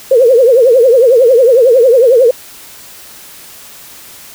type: tone with vibrato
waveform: sine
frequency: 493.9 Hz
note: B4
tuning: in tune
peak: -3 dBFS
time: 0.11-2.31 s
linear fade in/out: 5 ms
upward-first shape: triangle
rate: 11 Hz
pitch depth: 200 cents each way
effects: white hiss -34 dBFS RMS until 4.34 s